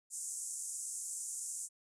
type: band-pass noise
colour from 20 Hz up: pink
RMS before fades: -42 dBFS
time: 0.1-1.69 s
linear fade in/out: 50 ms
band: 6800 to 9600 Hz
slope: 48 dB/octave
effects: none